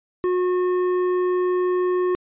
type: tone with hard clipping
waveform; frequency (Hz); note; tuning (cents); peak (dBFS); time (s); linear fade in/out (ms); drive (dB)
triangle; 362.6; F#4; -35; -20; 0.24-2.15; 0; 12
effects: resampled to 8000 Hz